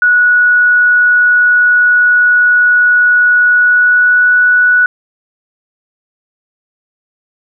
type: tone with pitch glide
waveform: sine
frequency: 1465 to 1475.2 Hz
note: F#6 to F#6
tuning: -18 to -6 cents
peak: -5 dBFS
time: 0.02-4.86 s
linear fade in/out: 2 ms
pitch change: +12 cents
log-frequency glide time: 3.48-4.34 s
effects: none